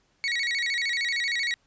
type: tone with vibrato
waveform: 30% pulse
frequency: 2060 Hz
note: C7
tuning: 28 cents flat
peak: -22 dBFS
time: 0.24-1.54 s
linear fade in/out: 0 ms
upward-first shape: square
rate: 13 Hz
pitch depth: 130 cents each way
effects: pink hiss -67 dBFS RMS until 1.66 s + resampled to 16000 Hz